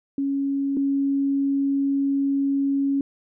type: tone pair in turn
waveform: sine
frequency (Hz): 276.9 / 276.9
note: C#4 / C#4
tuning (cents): -2 / -2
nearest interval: unison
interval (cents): 0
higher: neither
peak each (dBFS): -21 / -19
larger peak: second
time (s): 0.18-0.77 / 0.77-3.01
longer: second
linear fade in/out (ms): 2
effects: none